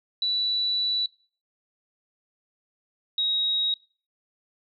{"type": "tone pair in turn", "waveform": "sine", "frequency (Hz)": [3951, 3795], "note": ["B7", "A#7"], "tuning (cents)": [0, 30], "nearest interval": "minor second", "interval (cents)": 70, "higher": "first", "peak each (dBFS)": -22, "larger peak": "neither", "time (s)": [[0.22, 1.06], [3.18, 3.74]], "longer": "first", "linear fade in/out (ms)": 2, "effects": ["noise-tail reverb RT60 0.4 s tail -21 dB re dry"]}